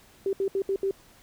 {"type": "tone bursts at uneven times", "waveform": "sine", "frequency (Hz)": 390, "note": "G4", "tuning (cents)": -9, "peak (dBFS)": -23, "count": 5, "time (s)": [[0.26, 0.33], [0.4, 0.48], [0.55, 0.62], [0.69, 0.76], [0.83, 0.91]], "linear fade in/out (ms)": 2, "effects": ["pink hiss -56 dBFS RMS until 1.22 s"]}